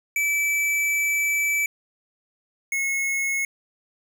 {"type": "tone pair in turn", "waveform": "square", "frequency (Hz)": [2310, 2180], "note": ["D7", "C#7"], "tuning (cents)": [-29, -29], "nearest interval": "minor second", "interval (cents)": 100, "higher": "first", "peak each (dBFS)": [-21, -23], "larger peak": "first", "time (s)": [[0.16, 1.66], [2.72, 3.45]], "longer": "first", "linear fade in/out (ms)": 2, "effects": []}